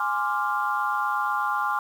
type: chord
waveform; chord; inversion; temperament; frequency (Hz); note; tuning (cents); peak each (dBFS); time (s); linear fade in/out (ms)
sine; D half-diminished seventh; second; equal; 830.6 / 1046.5 / 1174.7 / 1396.9; Ab5 / C6 / D6 / F6; 0 / 0 / 0 / 0; -28; 0-1.79; 2
effects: tanh soft clip ceiling -12 dBFS + 8-bit